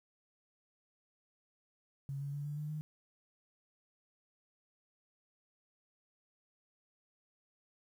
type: tone with pitch steps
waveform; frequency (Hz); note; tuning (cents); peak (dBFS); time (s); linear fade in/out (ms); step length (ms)
sine; 138.59 / 141.34 / 144.14 / 147 / 149.92 / 152.89; C#3 / C#3 / D3 / D3 / D3 / D#3; 0 / +34 / -32 / +2 / +36 / -30; -37; 2.09-2.81; 0; 120
effects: 11-bit